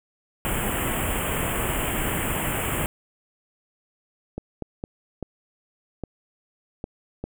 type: band-stop noise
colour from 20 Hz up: pink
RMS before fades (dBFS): -26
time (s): 0.45-2.86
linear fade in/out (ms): 0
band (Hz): 3200 to 7400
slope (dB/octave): 96
type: clicks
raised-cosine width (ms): 2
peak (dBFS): -17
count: 7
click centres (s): 4.38 / 4.623 / 4.839 / 5.227 / 6.037 / 6.841 / 7.24
effects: none